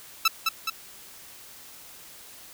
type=tone with echo; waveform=15% pulse; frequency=1318.5 Hz; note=E6; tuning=in tune; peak=-11 dBFS; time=0.25-0.28 s; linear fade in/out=5 ms; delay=210 ms; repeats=2; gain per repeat=-4 dB; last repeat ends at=0.7 s; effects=white hiss -47 dBFS RMS until 2.53 s